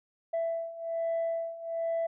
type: beating tone pair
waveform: sine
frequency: 663 / 664.2 Hz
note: E5 / E5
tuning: +10 / +13 cents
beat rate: 1.2 Hz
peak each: -33 / -30 dBFS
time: 0.33-2.07 s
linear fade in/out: 10 ms
effects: tanh soft clip ceiling -25 dBFS